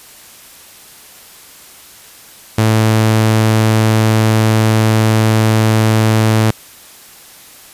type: tone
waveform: sawtooth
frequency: 110 Hz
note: A2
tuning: in tune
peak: -5 dBFS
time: 2.58-6.51 s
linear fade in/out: 5 ms
effects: white hiss -39 dBFS RMS until 7.73 s + resampled to 32000 Hz